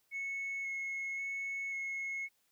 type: tone with vibrato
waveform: sine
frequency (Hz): 2189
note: C#7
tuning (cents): -22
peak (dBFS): -34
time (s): 0.11-2.29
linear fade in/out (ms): 50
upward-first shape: square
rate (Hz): 0.93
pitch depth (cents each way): 10
effects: tanh soft clip ceiling -34 dBFS + white hiss -75 dBFS RMS until 2.51 s